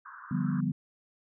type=band-pass noise; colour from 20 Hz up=white; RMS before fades=-47 dBFS; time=0.05-0.61 s; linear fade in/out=10 ms; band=1000 to 1600 Hz; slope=96 dB/octave
type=chord; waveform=sine; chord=G dominant seventh; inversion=second; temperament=equal; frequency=146.83 / 174.61 / 196 / 246.9 Hz; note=D3 / F3 / G3 / B3; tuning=0 / 0 / 0 / 0 cents; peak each=-32 dBFS; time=0.31-0.72 s; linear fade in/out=5 ms
effects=none